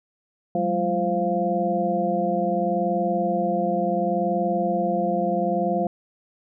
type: tone cluster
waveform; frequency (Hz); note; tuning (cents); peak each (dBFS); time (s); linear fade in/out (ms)
sine; 183.7 / 204.4 / 345.1 / 522 / 695; F#3 / G#3 / F4 / C5 / F5; -12 / -27 / -21 / -4 / -9; -28 / -28 / -28 / -27 / -24; 0.55-5.87; 2
effects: none